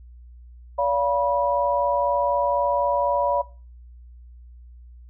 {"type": "tone cluster", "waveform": "sine", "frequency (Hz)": [572, 696, 974], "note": ["D5", "F5", "B5"], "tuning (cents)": [-46, -6, -24], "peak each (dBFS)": [-22, -27, -23], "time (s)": [0.78, 3.42], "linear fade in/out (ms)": 10, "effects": ["noise-tail reverb RT60 0.4 s tail -21 dB re dry", "added 60 Hz sine -42 dBFS peak until 5.09 s"]}